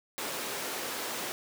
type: high-pass noise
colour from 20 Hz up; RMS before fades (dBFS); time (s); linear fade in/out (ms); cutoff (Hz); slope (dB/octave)
pink; -36; 0.18-1.32; 0; 350; 12
effects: none